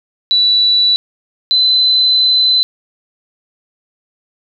sine tone pair in turn, 3951 / 4032 Hz, B7 / B7, 0 / +35 cents, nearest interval unison, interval 35 cents, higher second, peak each -8 dBFS, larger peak neither, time 0.31-0.96 / 1.51-2.63 s, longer second, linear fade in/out 0 ms, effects none

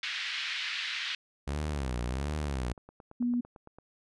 pink band-pass noise, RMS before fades -35 dBFS, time 0.03-1.15 s, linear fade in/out 2 ms, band 1800 to 4100 Hz, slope 24 dB/octave
sawtooth tone with vibrato, 67.6 Hz, C#2, 43 cents flat, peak -27 dBFS, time 1.47-2.73 s, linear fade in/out 10 ms, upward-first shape sine, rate 1.4 Hz, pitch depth 210 cents each way
click train, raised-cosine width 1 ms, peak -35 dBFS, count 19, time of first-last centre 1.77-3.786 s, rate 8.93 Hz
sine tone, 242.4 Hz, B3, 32 cents flat, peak -26 dBFS, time 3.2-3.41 s, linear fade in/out 10 ms
effects resampled to 24000 Hz

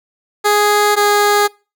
15% pulse tone pair in turn, 415.3 / 412.4 Hz, G#4 / G#4, 0 / -12 cents, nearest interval unison, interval 12 cents, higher first, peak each -4 dBFS, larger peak neither, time 0.44-0.96 / 0.96-1.48 s, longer neither, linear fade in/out 20 ms, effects noise-tail reverb RT60 0.3 s tail -24 dB re dry

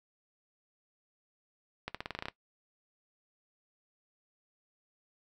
accelerating click train, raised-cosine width 0.3 ms, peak -20 dBFS, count 10, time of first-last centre 1.88-2.284 s, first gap 66 ms, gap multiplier 0.9, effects noise-tail reverb RT60 0.1 s tail -17 dB re dry

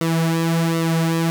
sawtooth tone with flanger, 164.81 Hz, E3, in tune, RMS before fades -19 dBFS, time 0.01-1.3 s, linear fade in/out 0 ms, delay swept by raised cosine 1.2 to 4.7 ms, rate 1.3 Hz, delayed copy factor -0.7, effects none

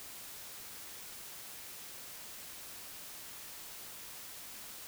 silence, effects white hiss -48 dBFS RMS until 4.87 s

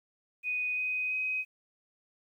sine tone with pitch steps, 2489 / 2505 / 2521 Hz, D#7 / D#7 / D#7, 0 / +11 / +22 cents, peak -29 dBFS, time 0.43-1.45 s, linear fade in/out 50 ms, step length 340 ms, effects 11-bit

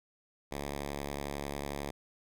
5% pulse tone, 71.1 Hz, C#2, 45 cents sharp, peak -25 dBFS, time 0.51-1.91 s, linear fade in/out 10 ms, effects none

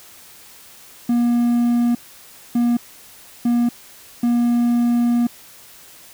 triangle tone bursts at uneven times, 238.7 Hz, A#3, 41 cents sharp, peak -12 dBFS, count 4, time 1.09-1.95 / 2.55-2.77 / 3.45-3.69 / 4.23-5.27 s, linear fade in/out 5 ms, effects white hiss -44 dBFS RMS until 6.13 s

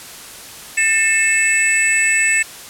sine tone cluster, 1790 / 2173 / 2629 / 7920 Hz, A6 / C#7 / E7 / B8, +29 / -35 / -5 / +4 cents, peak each -18 dBFS, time 0.77-2.43 s, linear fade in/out 10 ms, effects white hiss -35 dBFS RMS until 2.69 s + low-pass 12000 Hz 12 dB/octave

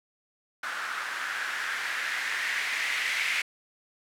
violet noise with low-pass filter sweep, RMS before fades -31 dBFS, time 0.63-3.42 s, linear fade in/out 5 ms, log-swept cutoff 1400 to 2200 Hz, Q 3.6, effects none

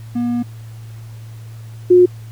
triangle / sine tone pair in turn, 240 / 359.8 Hz, B3 / F#4, -49 / -48 cents, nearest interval perfect fifth, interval 701 cents, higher second, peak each -14 / -5 dBFS, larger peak second, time 0.15-0.43 / 1.9-2.06 s, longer first, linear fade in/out 10 ms, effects added 112 Hz sine -31 dBFS peak until 2.31 s + pink hiss -48 dBFS RMS until 2.31 s

